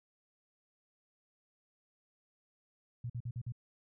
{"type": "tone bursts", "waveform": "sine", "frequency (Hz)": 119.9, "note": "A#2", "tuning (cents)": 49, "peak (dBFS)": -36, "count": 5, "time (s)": [3.04, 3.522], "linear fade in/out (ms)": 5, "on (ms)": 58, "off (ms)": 48, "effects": []}